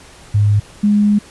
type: tone pair in turn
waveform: sine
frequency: 103.5 / 207 Hz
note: G#2 / G#3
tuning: -5 / -5 cents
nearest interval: octave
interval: 1200 cents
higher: second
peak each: -9 dBFS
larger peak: neither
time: 0.34-0.6 / 0.83-1.19 s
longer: second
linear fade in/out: 10 ms
effects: pink hiss -41 dBFS RMS until 1.3 s + resampled to 24000 Hz